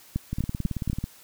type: two click trains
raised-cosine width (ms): 5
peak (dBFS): -16 / -13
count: 14 / 4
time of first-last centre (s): 0.33-1.04 / 0.16-0.899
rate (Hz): 18.3 / 4.06
effects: white hiss -52 dBFS RMS until 1.23 s